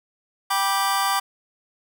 sawtooth chord, G major, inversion none, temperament just, 784 / 980 / 1176 Hz, G5 / B5 / D6, 0 / -14 / +2 cents, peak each -20 / -22 / -19 dBFS, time 0.5-1.2 s, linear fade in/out 10 ms, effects none

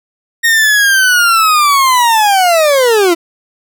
40% pulse linear sweep, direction down, 1864.7 to 326.4 Hz, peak -6 dBFS, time 0.43-3.15 s, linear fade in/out 20 ms, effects none

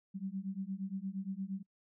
sine beating tone pair, 188.4 / 197 Hz, F#3 / G3, +32 / +9 cents, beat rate 8.6 Hz, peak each -40 / -40 dBFS, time 0.14-1.63 s, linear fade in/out 20 ms, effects noise-tail reverb RT60 0.1 s tail -26 dB re dry

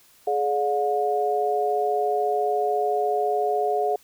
sine tone cluster, 421.3 / 585 / 719 Hz, G#4 / D5 / F#5, +25 / -7 / -50 cents, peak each -24 / -30 / -23 dBFS, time 0.27-3.96 s, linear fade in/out 5 ms, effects white hiss -56 dBFS RMS until 4.03 s

